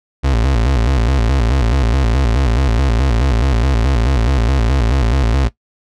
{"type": "tone with vibrato", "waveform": "35% pulse", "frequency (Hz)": 61.74, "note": "B1", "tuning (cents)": 0, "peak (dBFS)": -10, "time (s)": [0.23, 5.49], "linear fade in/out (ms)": 20, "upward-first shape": "square", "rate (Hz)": 4.7, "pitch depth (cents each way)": 160, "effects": ["noise-tail reverb RT60 0.1 s tail -17 dB re dry", "low-pass 6000 Hz 12 dB/octave"]}